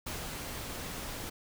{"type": "noise with ADSR envelope", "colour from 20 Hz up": "pink", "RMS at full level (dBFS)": -37, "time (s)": [0.06, 1.3], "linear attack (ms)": 10, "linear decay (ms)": 140, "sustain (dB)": -3, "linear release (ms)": 11, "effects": []}